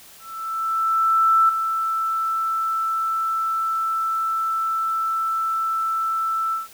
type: tone with ADSR envelope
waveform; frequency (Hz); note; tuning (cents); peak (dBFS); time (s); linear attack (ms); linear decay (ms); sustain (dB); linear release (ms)
sine; 1326; E6; +10; -12; 0.19-6.68; 1300; 4; -8; 150
effects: white hiss -46 dBFS RMS until 6.73 s